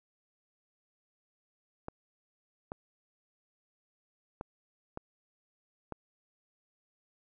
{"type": "clicks", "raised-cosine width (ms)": 1, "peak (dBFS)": -24, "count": 5, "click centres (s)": [1.884, 2.719, 4.411, 4.974, 5.923], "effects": []}